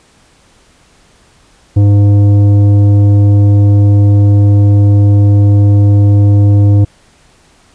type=tone with tanh clipping; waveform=triangle; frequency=101.7 Hz; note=G#2; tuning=36 cents flat; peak=-5 dBFS; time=1.76-6.85 s; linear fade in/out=10 ms; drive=14 dB; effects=pink hiss -47 dBFS RMS until 7.74 s + resampled to 22050 Hz